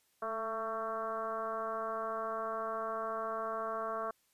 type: tone with frequency modulation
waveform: sine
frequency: 893 Hz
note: A5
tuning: 25 cents sharp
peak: -34 dBFS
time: 0.22-4.11 s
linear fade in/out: 5 ms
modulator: 225 Hz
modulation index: 2.1
effects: white hiss -73 dBFS RMS until 4.33 s + resampled to 32000 Hz